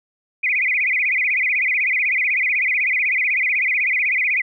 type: tone with vibrato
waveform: sine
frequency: 2231 Hz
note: C#7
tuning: 11 cents sharp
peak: -16 dBFS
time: 0.43-4.42 s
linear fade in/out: 10 ms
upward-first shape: sine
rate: 16 Hz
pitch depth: 200 cents each way
effects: none